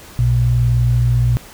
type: tone pair together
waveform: sine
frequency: 58.84 / 119.7 Hz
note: A#1 / A#2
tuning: +17 / +46 cents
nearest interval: octave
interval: 1229 cents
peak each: -18 / -12 dBFS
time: 0.19-1.37 s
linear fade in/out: 0 ms
effects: pink hiss -39 dBFS RMS until 1.53 s